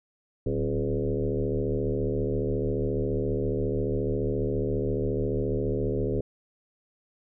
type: tone with frequency modulation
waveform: sine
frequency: 263.9 Hz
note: C4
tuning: 15 cents sharp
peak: -24 dBFS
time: 0.46-6.21 s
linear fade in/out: 5 ms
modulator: 74.5 Hz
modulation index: 3.2
effects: none